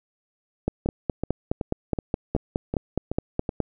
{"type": "two click trains", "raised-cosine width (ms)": 2, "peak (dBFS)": [-9, -13], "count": [15, 8], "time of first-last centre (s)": [[0.68, 3.603], [0.86, 3.492]], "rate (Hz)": [4.79, 2.66], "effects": []}